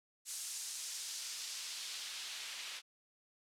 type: noise with band-pass filter sweep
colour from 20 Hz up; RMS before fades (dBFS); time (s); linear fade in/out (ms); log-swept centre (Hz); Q
white; -44; 0.25-2.82; 50; 7700 to 2800; 1.1
effects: low-pass 12000 Hz 12 dB/octave